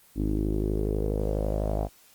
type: tone with low-pass filter sweep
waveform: sawtooth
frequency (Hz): 52.1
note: G#1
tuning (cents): +6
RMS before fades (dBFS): -27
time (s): 0.15-1.89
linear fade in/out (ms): 50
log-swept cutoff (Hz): 290 to 690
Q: 4.7
effects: white hiss -57 dBFS RMS until 2.14 s + Opus 24 kbps